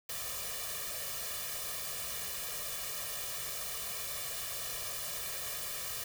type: noise with comb filter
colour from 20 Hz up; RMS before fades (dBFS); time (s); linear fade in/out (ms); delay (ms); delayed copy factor
white; -39; 0.09-6.04; 5; 1.7; +0.95
effects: none